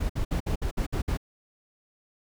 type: noise bursts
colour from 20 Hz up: brown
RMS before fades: -27 dBFS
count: 8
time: 0-1.174 s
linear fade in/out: 10 ms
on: 96 ms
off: 58 ms
effects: none

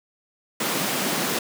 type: high-pass noise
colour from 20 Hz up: pink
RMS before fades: -25 dBFS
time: 0.6-1.39 s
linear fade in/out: 5 ms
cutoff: 150 Hz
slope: 48 dB/octave
effects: none

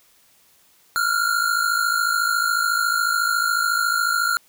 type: tone pair together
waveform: square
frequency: 1374 / 1428 Hz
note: F6 / F6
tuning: -29 / +38 cents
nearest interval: minor second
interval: 67 cents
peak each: -22 dBFS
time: 0.96-4.37 s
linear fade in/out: 0 ms
effects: white hiss -57 dBFS RMS until 4.48 s

